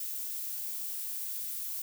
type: noise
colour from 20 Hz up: violet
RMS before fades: -37 dBFS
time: 0-1.82 s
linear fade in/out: 2 ms
effects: none